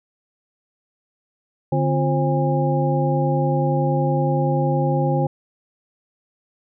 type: tone cluster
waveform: sine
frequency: 146.7 / 257.2 / 348.2 / 532 / 814 Hz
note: D3 / C4 / F4 / C5 / G#5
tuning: -2 / -30 / -5 / +29 / -35 cents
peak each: -19 / -27 / -26 / -24 / -25 dBFS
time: 1.72-5.27 s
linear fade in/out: 5 ms
effects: none